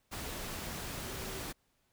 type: tone in noise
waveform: sine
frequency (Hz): 380.5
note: F#4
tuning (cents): +48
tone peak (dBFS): -48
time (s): 1.03-1.4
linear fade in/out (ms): 20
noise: pink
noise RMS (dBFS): -41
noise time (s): 0.11-1.53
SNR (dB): -10
effects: pink hiss -75 dBFS RMS until 1.92 s